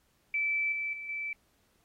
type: tone with level steps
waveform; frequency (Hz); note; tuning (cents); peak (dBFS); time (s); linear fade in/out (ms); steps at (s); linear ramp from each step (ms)
sine; 2319; D7; -22; -27 / -31 / -38 / -33; 0.34-1.33; 2; 0.72 / 0.93 / 1.09; 2
effects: pink hiss -71 dBFS RMS until 1.84 s + AAC 48 kbps